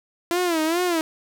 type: tone with vibrato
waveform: sawtooth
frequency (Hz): 336.1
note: E4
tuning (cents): +34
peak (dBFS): -16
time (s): 0.31-1.01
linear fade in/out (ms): 0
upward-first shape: sine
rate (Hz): 2.4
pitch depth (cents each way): 130
effects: none